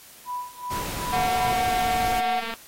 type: tone with tremolo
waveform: sine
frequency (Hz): 987.8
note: B5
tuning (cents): 0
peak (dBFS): -27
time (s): 0.25-1.54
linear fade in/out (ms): 50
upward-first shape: sine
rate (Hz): 2.6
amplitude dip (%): 90
type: noise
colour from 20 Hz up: pink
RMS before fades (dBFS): -33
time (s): 0.7-2.21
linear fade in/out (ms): 20
type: tone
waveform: triangle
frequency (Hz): 734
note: F#5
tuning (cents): -14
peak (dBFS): -20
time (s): 1.12-2.41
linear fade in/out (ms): 20
type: click train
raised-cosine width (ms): 0.3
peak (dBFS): -17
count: 322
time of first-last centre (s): 1.13-2.538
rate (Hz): 228
effects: white hiss -48 dBFS RMS until 2.67 s + AAC 48 kbps